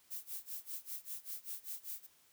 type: noise with tremolo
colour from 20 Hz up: violet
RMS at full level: -42 dBFS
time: 0.1-2.07 s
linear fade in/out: 20 ms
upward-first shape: sine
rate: 5.1 Hz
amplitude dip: 95%
effects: white hiss -68 dBFS RMS until 2.32 s